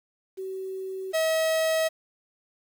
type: tone pair in turn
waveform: sine / 45% pulse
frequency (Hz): 380.1 / 641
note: F#4 / E5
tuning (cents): +47 / -49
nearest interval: major sixth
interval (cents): 904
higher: second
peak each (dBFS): -31 / -22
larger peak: second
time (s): 0.37-1.13 / 1.13-1.89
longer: neither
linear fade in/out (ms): 20
effects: 9-bit